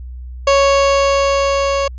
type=tone with level ramp; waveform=30% pulse; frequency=554.4 Hz; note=C#5; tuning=in tune; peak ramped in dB=-6 to -12 dBFS; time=0.47-1.88 s; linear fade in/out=5 ms; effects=added 62 Hz sine -27 dBFS peak until 1.98 s + resampled to 16000 Hz